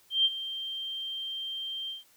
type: tone with ADSR envelope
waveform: sine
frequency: 3160 Hz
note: G7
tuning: 13 cents sharp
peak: -19 dBFS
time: 0.1-2.04 s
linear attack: 150 ms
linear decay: 38 ms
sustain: -14 dB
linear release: 150 ms
effects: white hiss -62 dBFS RMS until 2.16 s